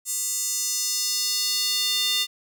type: tone with high-pass filter sweep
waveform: square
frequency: 400 Hz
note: G4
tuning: 35 cents sharp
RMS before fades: -25 dBFS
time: 0.05-2.27 s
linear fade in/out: 50 ms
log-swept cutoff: 7800 to 3400 Hz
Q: 2.7
effects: none